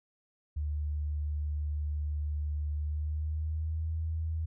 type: tone with pitch glide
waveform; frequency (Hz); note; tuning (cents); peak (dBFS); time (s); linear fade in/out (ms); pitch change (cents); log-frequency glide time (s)
sine; 74.5 to 80.31; D2 to E2; +25 to -45; -30; 0.56-4.46; 10; +130; 2.78-3.91
effects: none